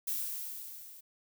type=noise with level ramp; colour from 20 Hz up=violet; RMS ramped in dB=-33 to -52 dBFS; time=0.07-1.01 s; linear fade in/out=10 ms; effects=none